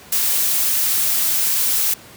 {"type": "noise", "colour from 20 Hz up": "blue", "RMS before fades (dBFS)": -18, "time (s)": [0.12, 1.94], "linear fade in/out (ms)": 5, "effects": ["pink hiss -42 dBFS RMS until 2.16 s", "high-pass 80 Hz 12 dB/octave"]}